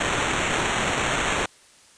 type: noise with sample-and-hold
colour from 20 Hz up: white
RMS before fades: -24 dBFS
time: 0-1.46 s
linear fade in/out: 5 ms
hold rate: 4900 Hz
effects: white hiss -53 dBFS RMS until 1.97 s + resampled to 22050 Hz